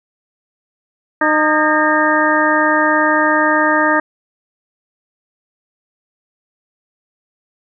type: harmonic tone with a mistuned harmonic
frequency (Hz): 306.3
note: D#4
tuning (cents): -27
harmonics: 1 / 2 / 3 / 4 / 5 / 6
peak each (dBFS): -18 / -18 / -18 / -18 / -18 / -18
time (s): 1.21-4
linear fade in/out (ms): 5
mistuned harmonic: 5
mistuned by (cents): +78
effects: none